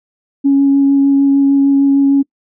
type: tone with vibrato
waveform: sine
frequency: 277.2 Hz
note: C#4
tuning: in tune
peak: -6 dBFS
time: 0.44-2.23 s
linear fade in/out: 20 ms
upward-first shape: sine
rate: 6.6 Hz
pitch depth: 9 cents each way
effects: noise-tail reverb RT60 0.1 s tail -24 dB re dry + tanh soft clip ceiling -2 dBFS